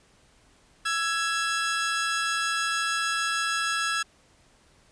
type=tone pair together; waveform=sawtooth; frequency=1332.3 / 1667 Hz; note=E6 / G#6; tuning=+18 / +6 cents; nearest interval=major third; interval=388 cents; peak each=-24 dBFS; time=0.85-4.03 s; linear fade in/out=10 ms; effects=pink hiss -60 dBFS RMS until 4.91 s + resampled to 22050 Hz